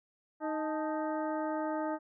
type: harmonic tone with a mistuned harmonic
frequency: 311.1 Hz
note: D#4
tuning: in tune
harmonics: 1 / 2 / 3 / 4 / 5 / 6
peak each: -35 / -36 / -38 / -43 / -47 / -53 dBFS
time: 0.4-1.99 s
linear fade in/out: 50 ms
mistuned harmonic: 3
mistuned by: -100 cents
effects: none